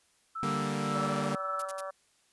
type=tone with tremolo; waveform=sine; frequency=1318.5 Hz; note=E6; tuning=in tune; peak=-31 dBFS; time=0.35-1.66 s; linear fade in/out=10 ms; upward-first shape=triangle; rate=1.9 Hz; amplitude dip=75%
type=chord; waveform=sawtooth; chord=G minor; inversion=second; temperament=equal; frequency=146.83 / 196 / 233.1 Hz; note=D3 / G3 / Bb3; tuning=0 / 0 / 0 cents; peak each=-31 dBFS; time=0.43-1.35 s; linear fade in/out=0 ms
type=harmonic tone; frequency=191.5 Hz; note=G3; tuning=40 cents flat; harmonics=3 / 4 / 5 / 6 / 7 / 8 / 9; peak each=-38 / -47 / -50 / -42 / -44 / -53 / -52 dBFS; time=0.95-1.91 s; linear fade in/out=10 ms
type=noise bursts; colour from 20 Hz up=blue; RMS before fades=-39 dBFS; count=3; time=1.59-1.809 s; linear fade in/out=5 ms; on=31 ms; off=63 ms
effects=white hiss -68 dBFS RMS until 2.32 s + resampled to 24000 Hz